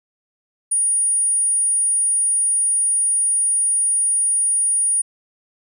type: tone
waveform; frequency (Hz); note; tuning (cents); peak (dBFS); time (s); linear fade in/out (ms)
sine; 9580; D9; +33; -15; 0.71-5.02; 10
effects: none